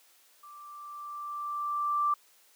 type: tone with level ramp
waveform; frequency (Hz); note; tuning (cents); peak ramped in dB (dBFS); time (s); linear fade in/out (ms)
sine; 1174.7; D6; 0; -47 to -23; 0.43-2.14; 5
effects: white hiss -62 dBFS RMS until 2.55 s + high-pass 400 Hz 12 dB/octave